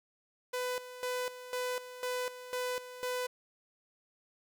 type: tone with tremolo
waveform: sawtooth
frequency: 499.8 Hz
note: B4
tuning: 21 cents sharp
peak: -29 dBFS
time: 0.53-3.27 s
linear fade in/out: 10 ms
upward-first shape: square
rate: 2 Hz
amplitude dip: 75%
effects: none